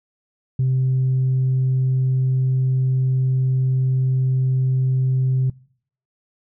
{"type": "tone", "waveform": "sine", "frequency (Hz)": 130.2, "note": "C3", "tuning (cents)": -8, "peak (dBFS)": -14, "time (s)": [0.59, 5.5], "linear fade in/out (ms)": 5, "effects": ["noise-tail reverb RT60 0.6 s tail -25 dB re dry", "tanh soft clip ceiling -13 dBFS"]}